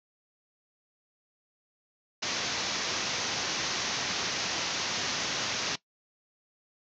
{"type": "low-pass noise", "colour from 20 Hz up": "white", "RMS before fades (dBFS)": -32, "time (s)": [2.22, 5.76], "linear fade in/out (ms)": 10, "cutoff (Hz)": 6500, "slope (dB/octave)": 96, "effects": ["noise-tail reverb RT60 0.1 s tail -19 dB re dry", "high-pass 100 Hz 12 dB/octave"]}